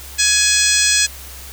harmonic tone with a mistuned harmonic, 839 Hz, G#5, 17 cents sharp, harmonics 2 / 3 / 4 / 5 / 6 / 7 / 8 / 9 / 10, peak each -21 / -21 / -21 / -21 / -21 / -21 / -21 / -21 / -21 dBFS, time 0.18-1.07 s, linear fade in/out 20 ms, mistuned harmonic 9, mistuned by +38 cents, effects added 67 Hz sine -36 dBFS peak until 1.52 s + white hiss -36 dBFS RMS until 1.52 s

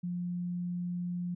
sine tone, 176.6 Hz, F3, 20 cents sharp, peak -32 dBFS, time 0.03-1.35 s, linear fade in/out 10 ms, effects none

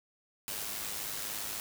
white noise with amplitude modulation, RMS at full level -36 dBFS, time 0.48-1.6 s, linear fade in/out 0 ms, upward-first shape sine, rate 104 Hz, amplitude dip 45%, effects none

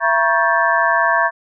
sine tone cluster, 672 / 954 / 1105 / 1580 / 1745 Hz, E5 / A#5 / C#6 / G6 / A6, +33 / +40 / -6 / +13 / -15 cents, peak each -19 dBFS, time 0-1.31 s, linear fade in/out 50 ms, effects none

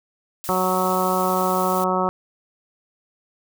blue noise, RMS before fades -33 dBFS, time 0.44-1.84 s, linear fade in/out 0 ms
harmonic tone, 185 Hz, F#3, in tune, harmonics 1 / 2 / 3 / 4 / 5 / 6 / 7, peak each -26 / -26 / -26 / -26 / -26 / -26 / -26 dBFS, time 0.49-2.09 s, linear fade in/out 0 ms
effects none

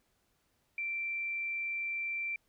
sine tone, 2349 Hz, D7, in tune, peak -33 dBFS, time 0.78-2.36 s, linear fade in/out 2 ms, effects pink hiss -75 dBFS RMS until 2.48 s

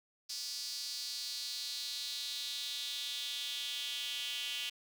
square tone with high-pass filter sweep, 131.4 Hz, C3, 8 cents sharp, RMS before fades -40 dBFS, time 0.29-4.7 s, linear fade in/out 10 ms, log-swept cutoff 4900 to 3000 Hz, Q 4.6, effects none

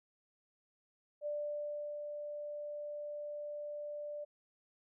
sine tone with ADSR envelope, 590 Hz, D5, 8 cents sharp, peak -35 dBFS, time 1.21-4.25 s, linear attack 52 ms, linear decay 720 ms, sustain -5 dB, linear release 16 ms, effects none

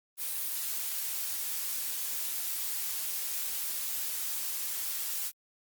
blue noise, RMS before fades -34 dBFS, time 0.17-5.32 s, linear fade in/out 50 ms, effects Opus 32 kbps

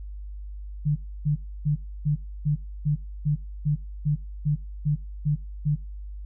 sine tone bursts, 147.8 Hz, D3, 11 cents sharp, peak -19 dBFS, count 13, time 0.85-5.76 s, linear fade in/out 20 ms, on 110 ms, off 290 ms, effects noise-tail reverb RT60 0.3 s tail -24 dB re dry + added 50 Hz sine -34 dBFS peak until 6.25 s

